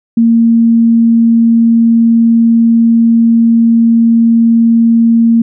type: tone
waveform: sine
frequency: 230.1 Hz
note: A#3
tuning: 22 cents flat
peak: -4 dBFS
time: 0.17-5.42 s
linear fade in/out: 5 ms
effects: none